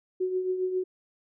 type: tone with tremolo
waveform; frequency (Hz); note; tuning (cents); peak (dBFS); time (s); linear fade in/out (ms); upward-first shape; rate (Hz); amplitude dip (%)
sine; 370; F#4; 0; -23; 0.2-0.84; 10; triangle; 7.4; 60
effects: none